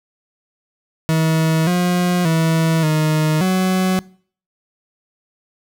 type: tone with pitch steps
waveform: 40% pulse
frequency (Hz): 160.2 / 178.3 / 162.4 / 155 / 186.3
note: E3 / F3 / E3 / D#3 / F#3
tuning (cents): -49 / +36 / -26 / -6 / +12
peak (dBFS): -13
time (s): 1.09-3.99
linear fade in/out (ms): 0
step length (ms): 580
effects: noise-tail reverb RT60 0.5 s tail -23 dB re dry